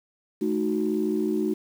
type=chord; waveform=sine; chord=D# diminished; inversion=second; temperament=equal with one note detuned; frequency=216.8 / 311.1 / 370 Hz; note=A3 / D#4 / F#4; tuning=-25 / 0 / 0 cents; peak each=-27 / -26 / -26 dBFS; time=0.41-1.54 s; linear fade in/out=10 ms; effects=tanh soft clip ceiling -14 dBFS + 8-bit